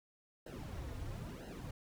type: noise with flanger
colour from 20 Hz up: brown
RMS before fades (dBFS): -45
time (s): 0.46-1.71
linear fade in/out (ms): 5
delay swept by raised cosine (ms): 0.85 to 5.35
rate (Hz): 1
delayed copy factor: -0.9
effects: none